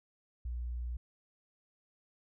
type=tone; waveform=sine; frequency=60.1 Hz; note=B1; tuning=46 cents flat; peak=-35 dBFS; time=0.45-0.97 s; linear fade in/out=5 ms; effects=none